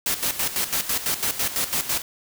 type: noise with tremolo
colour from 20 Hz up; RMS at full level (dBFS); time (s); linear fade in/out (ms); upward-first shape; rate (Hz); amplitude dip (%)
white; -23; 0.06-2.02; 2; square; 6; 70
effects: none